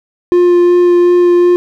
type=tone with vibrato; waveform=triangle; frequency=352.4 Hz; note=F4; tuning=16 cents sharp; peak=-3 dBFS; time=0.32-1.56 s; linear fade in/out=0 ms; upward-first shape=sine; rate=2.7 Hz; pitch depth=9 cents each way; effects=none